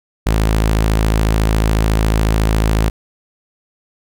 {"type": "tone", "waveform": "sawtooth", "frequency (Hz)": 54, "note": "A1", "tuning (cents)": -32, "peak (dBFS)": -8, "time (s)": [0.26, 2.9], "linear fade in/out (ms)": 10, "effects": []}